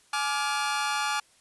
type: chord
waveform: sawtooth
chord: D diminished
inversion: second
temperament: just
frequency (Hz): 845.8 / 1174.7 / 1409.6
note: Ab5 / D6 / F6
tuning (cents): +31 / 0 / +16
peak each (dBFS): -26 / -27 / -28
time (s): 0.13-1.2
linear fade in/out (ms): 5
effects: white hiss -61 dBFS RMS until 1.4 s + resampled to 24000 Hz